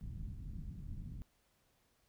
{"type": "low-pass noise", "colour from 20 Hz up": "pink", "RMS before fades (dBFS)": -45, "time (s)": [0.01, 1.22], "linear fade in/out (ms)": 0, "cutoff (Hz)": 190, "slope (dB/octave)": 24, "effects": ["pink hiss -75 dBFS RMS until 2.08 s"]}